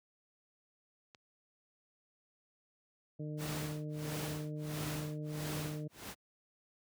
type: click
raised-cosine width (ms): 0.2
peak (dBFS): -37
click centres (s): 1.148
type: harmonic tone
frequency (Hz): 151.5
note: D#3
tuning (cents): -46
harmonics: 1 / 2 / 3 / 4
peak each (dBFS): -39 / -45 / -49 / -52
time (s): 3.19-5.88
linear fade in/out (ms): 10
type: noise with tremolo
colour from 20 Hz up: pink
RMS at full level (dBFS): -41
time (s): 3.37-6.15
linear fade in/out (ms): 50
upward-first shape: sine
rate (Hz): 1.5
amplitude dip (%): 100
effects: high-pass 80 Hz 12 dB/octave